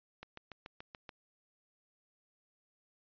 click train, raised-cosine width 0.3 ms, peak -30 dBFS, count 7, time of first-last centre 0.23-1.092 s, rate 6.96 Hz, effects resampled to 11025 Hz

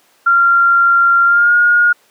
sine tone with pitch glide, 1383 to 1431.8 Hz, F6 to F6, -17 to +43 cents, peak -7 dBFS, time 0.26-1.93 s, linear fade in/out 10 ms, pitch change +60 cents, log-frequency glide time 1.25-1.54 s, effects pink hiss -52 dBFS RMS until 2.1 s + high-pass 400 Hz 12 dB/octave

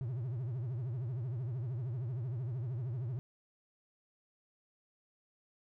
triangle tone with vibrato, 122.5 Hz, B2, 14 cents flat, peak -33 dBFS, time 0.01-3.19 s, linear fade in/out 0 ms, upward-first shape triangle, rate 13 Hz, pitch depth 240 cents each way, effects none

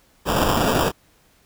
white noise with sample-and-hold, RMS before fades -19 dBFS, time 0.25-0.92 s, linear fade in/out 50 ms, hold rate 2100 Hz, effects pink hiss -58 dBFS RMS until 1.45 s

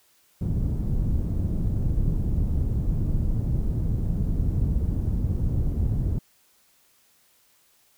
pink low-pass noise, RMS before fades -24 dBFS, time 0.41-6.19 s, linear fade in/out 5 ms, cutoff 160 Hz, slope 12 dB/octave, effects white hiss -62 dBFS RMS until 7.97 s

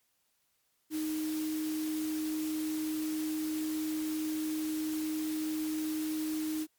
sine tone in noise, 311.1 Hz, D#4, in tune, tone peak -31 dBFS, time 0.9-6.67 s, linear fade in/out 50 ms, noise white, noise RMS -44 dBFS, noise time 0.9-6.67 s, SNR +10 dB, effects white hiss -75 dBFS RMS until 6.78 s + MP3 96 kbps

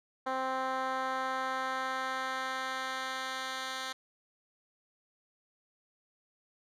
10% pulse tone with band-pass filter sweep, 261.6 Hz, C4, in tune, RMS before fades -35 dBFS, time 0.26-3.93 s, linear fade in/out 10 ms, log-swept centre 830 to 3300 Hz, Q 0.86, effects none

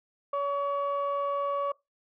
sine tone pair together, 565.5 / 1131 Hz, C#5 / C#6, +34 / +34 cents, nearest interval octave, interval 1200 cents, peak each -28 dBFS, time 0.33-1.72 s, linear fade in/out 5 ms, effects noise-tail reverb RT60 0.2 s tail -22 dB re dry + tanh soft clip ceiling -22 dBFS

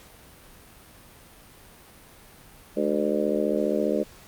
harmonic tone with a mistuned harmonic, 74.9 Hz, D2, 35 cents sharp, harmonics 3 / 4 / 5 / 6 / 7 / 8, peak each -29 / -29 / -29 / -29 / -29 / -29 dBFS, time 2.76-4.04 s, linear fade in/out 20 ms, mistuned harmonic 3, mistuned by -110 cents, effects pink hiss -50 dBFS RMS until 4.27 s + Opus 48 kbps

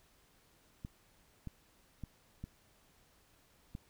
clicks, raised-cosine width 5 ms, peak -30 dBFS, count 5, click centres 0.849 / 1.473 / 2.037 / 2.44 / 3.751 s, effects pink hiss -68 dBFS RMS until 3.89 s

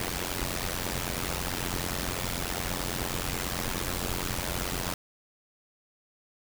pink noise with amplitude modulation, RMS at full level -28 dBFS, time 0-4.94 s, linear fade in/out 2 ms, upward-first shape sine, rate 89.2 Hz, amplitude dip 90%, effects none

